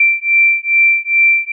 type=beating tone pair; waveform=sine; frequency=2349 / 2351.4 Hz; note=D7 / D7; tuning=0 / +2 cents; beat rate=2.4 Hz; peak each=-12 dBFS; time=0-1.52 s; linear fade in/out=5 ms; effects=none